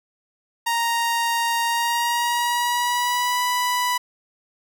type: tone with pitch glide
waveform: sawtooth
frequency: 932.3 to 987.7 Hz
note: A#5 to B5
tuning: 0 to 0 cents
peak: -16 dBFS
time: 0.66-3.98 s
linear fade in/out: 10 ms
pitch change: +100 cents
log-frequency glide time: 1.66-3.4 s
effects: none